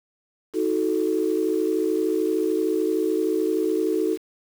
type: chord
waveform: sine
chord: D# diminished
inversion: none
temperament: equal with one note detuned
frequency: 316.7 / 370 / 440 Hz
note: D#4 / F#4 / A4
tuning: +31 / 0 / 0 cents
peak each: -24 dBFS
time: 0.53-4.18 s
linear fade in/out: 50 ms
effects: tanh soft clip ceiling -10 dBFS + 7-bit